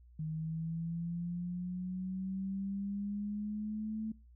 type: linear sweep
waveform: sine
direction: up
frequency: 155.56 to 220 Hz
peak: -35 dBFS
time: 0.19-4.12 s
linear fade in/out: 5 ms
effects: noise-tail reverb RT60 0.3 s tail -24 dB re dry + added 60 Hz sine -56 dBFS peak until 4.35 s